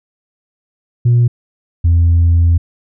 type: tone pair in turn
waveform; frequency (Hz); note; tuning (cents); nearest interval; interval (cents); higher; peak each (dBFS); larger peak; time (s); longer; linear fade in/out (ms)
sine; 120 / 84.51; B2 / E2; -49 / +44; tritone; 607; first; -5; neither; 1.05-1.28 / 1.84-2.58; second; 10
effects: tanh soft clip ceiling -5 dBFS